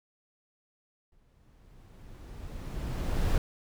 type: noise with exponential growth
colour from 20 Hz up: brown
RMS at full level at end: -25 dBFS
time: 1.12-3.38 s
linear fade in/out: 2 ms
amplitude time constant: 490 ms
effects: none